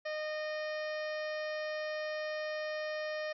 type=harmonic tone with a mistuned harmonic; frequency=614 Hz; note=D#5; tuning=23 cents flat; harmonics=1 / 2 / 3 / 4 / 5 / 6 / 7 / 8 / 9; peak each=-36 / -48 / -42 / -49 / -54 / -58 / -55 / -55 / -54 dBFS; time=0.05-3.33 s; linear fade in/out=10 ms; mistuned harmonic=7; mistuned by=-21 cents; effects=none